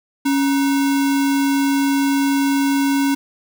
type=tone with sample-and-hold; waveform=sine; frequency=277.2 Hz; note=C#4; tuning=in tune; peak=-14 dBFS; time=0.25-3.15 s; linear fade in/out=10 ms; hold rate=1225 Hz; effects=none